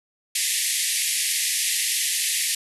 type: band-pass noise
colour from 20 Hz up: white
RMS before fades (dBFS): -24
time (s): 0.35-2.55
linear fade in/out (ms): 5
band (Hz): 1800 to 12000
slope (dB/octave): 96
effects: none